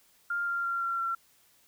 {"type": "tone with pitch steps", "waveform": "sine", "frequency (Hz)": [1400, 1389.5, 1379.1, 1368.8, 1358.6], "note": ["F6", "F6", "F6", "F6", "F6"], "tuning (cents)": [4, -9, -22, -35, -48], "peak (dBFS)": -28, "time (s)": [0.3, 1.15], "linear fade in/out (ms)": 5, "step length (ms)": 170, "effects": ["white hiss -64 dBFS RMS until 1.67 s"]}